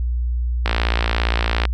click train, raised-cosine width 0.3 ms, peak -3 dBFS, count 58, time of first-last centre 0.66-1.653 s, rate 57.4 Hz, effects added 60 Hz sine -18 dBFS peak until 1.73 s

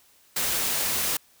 white noise, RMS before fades -26 dBFS, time 0.36-1.17 s, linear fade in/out 5 ms, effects white hiss -59 dBFS RMS until 1.4 s

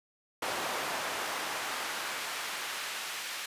brown noise with high-pass filter sweep, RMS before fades -36 dBFS, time 0.42-3.46 s, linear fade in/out 5 ms, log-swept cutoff 710 to 2000 Hz, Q 0.73, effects resampled to 32000 Hz

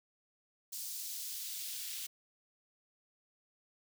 white noise with high-pass filter sweep, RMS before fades -42 dBFS, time 0.72-2.07 s, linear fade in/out 10 ms, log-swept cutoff 5300 to 2900 Hz, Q 1.1, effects none

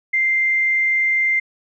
triangle tone with hard clipping, 2092 Hz, C7, 1 cent flat, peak -15 dBFS, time 0.13-1.4 s, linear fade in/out 10 ms, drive 3 dB, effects resampled to 16000 Hz

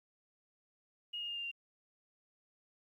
sine tone with pitch steps, 2868 / 2845 / 2822 / 2799 / 2777 Hz, F7 / F7 / F7 / F7 / F7, +45 / +31 / +17 / +3 / -10 cents, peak -38 dBFS, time 1.13-1.515 s, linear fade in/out 10 ms, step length 77 ms, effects 12-bit

